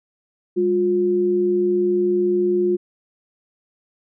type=tone pair together; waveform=sine; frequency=201.1 / 356.6 Hz; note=G3 / F4; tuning=+44 / +36 cents; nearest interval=minor seventh; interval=992 cents; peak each=-25 / -16 dBFS; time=0.56-2.77 s; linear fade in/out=20 ms; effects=none